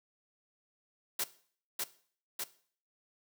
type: noise with echo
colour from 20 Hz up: white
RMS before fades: -33 dBFS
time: 1.19-1.24 s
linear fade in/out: 5 ms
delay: 600 ms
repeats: 2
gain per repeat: -2 dB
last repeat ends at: 2.44 s
effects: noise-tail reverb RT60 0.5 s tail -17 dB re dry + high-pass 200 Hz 12 dB/octave